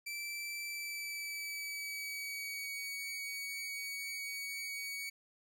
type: tone with pitch glide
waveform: sawtooth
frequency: 2330 to 2249 Hz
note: D7 to C#7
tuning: -14 to +24 cents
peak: -36 dBFS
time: 0.06-5.1 s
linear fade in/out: 10 ms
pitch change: -62 cents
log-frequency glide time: 0.66-2.74 s
effects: none